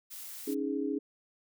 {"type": "noise", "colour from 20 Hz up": "blue", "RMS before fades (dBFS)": -44, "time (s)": [0.1, 0.55], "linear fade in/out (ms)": 20}
{"type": "chord", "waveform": "sine", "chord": "C# suspended second", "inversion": "none", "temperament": "equal", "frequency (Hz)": [277.2, 311.1, 415.3], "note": ["C#4", "D#4", "G#4"], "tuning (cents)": [0, 0, 0], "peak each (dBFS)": [-33, -35, -35], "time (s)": [0.47, 0.99], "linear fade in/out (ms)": 10}
{"effects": []}